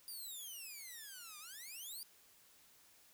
5% pulse exponential two-way sweep, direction down then up, 4857 to 1174.7 to 4857 Hz, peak -39 dBFS, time 0.08-2.03 s, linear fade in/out 0 ms, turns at 1.39 s, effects white hiss -66 dBFS RMS until 3.13 s

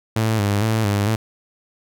sawtooth tone with vibrato, 106.1 Hz, G#2, 38 cents sharp, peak -13 dBFS, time 0.16-1.16 s, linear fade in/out 5 ms, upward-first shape square, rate 2.2 Hz, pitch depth 75 cents each way, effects none

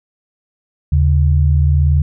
sine tone pair together, 78.12 / 139.2 Hz, D#2 / C#3, +8 / +8 cents, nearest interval minor seventh, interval 1000 cents, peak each -10 / -15 dBFS, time 0.92-2.02 s, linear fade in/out 5 ms, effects none

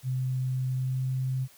sine tone with pitch glide, 129.1 to 130.37 Hz, C3 to C3, -23 to -6 cents, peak -26 dBFS, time 0.03-1.48 s, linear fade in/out 50 ms, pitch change +17 cents, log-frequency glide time 0.67-1.1 s, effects white hiss -56 dBFS RMS until 1.57 s

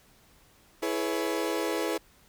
35% pulse chord, C# minor seventh, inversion first, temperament equal with one note detuned, 329.6 / 422.1 / 493.9 / 554.4 Hz, E4 / G#4 / B4 / C#5, 0 / +28 / 0 / 0 cents, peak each -30 / -31 / -32 / -35 dBFS, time 0.82-1.98 s, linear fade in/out 10 ms, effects pink hiss -60 dBFS RMS until 2.28 s

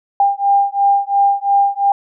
sine beating tone pair, 798 / 800.9 Hz, G5 / G5, +31 / +37 cents, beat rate 2.9 Hz, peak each -14 / -14 dBFS, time 0.2-1.92 s, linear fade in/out 2 ms, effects none

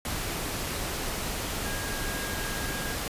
sine tone in noise, 1629 Hz, G#6, 34 cents flat, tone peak -38 dBFS, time 1.65-2.95 s, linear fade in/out 2 ms, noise pink, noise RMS -32 dBFS, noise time 0.05-3.08 s, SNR -9 dB, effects resampled to 32000 Hz

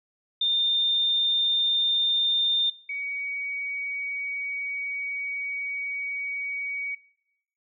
sine tone pair in turn, 3614 / 2256 Hz, A7 / C#7, +46 / +30 cents, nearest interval minor sixth, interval 816 cents, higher first, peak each -21 / -29 dBFS, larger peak first, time 0.41-2.7 / 2.89-6.95 s, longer second, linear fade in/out 5 ms, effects noise-tail reverb RT60 0.9 s tail -23 dB re dry

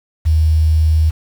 sine tone with quantisation, 78.8 Hz, D#2, 23 cents sharp, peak -9 dBFS, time 0.25-1.11 s, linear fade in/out 20 ms, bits 6, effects none

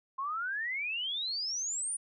sine exponential sweep, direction up, 1046.5 to 9700 Hz, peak -32 dBFS, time 0.18-1.97 s, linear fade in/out 10 ms, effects none

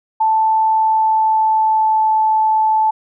sine tone with pitch glide, 880 to 872.4 Hz, A5 to A5, 0 to -15 cents, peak -11 dBFS, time 0.2-2.91 s, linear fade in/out 10 ms, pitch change -15 cents, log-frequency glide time 0.66-2.11 s, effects none

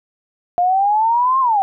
sine exponential two-way sweep, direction up then down, 698 to 1078 to 757 Hz, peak -12 dBFS, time 0.58-1.62 s, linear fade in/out 0 ms, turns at 1.4 s, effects none

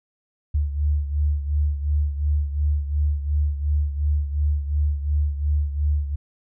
sine beating tone pair, 73 / 75.8 Hz, D2 / D#2, -10 / -45 cents, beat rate 2.8 Hz, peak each -20 / -26 dBFS, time 0.54-6.16 s, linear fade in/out 10 ms, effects none

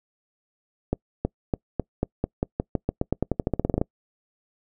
accelerating click train, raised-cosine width 2 ms, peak -9 dBFS, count 23, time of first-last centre 0.93-3.815 s, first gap 320 ms, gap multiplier 0.9, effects noise-tail reverb RT60 0.1 s tail -26 dB re dry

